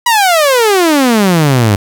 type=exponential sweep; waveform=sawtooth; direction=down; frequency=987.8 to 97.5 Hz; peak=-3 dBFS; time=0.06-1.76 s; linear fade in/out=5 ms; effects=none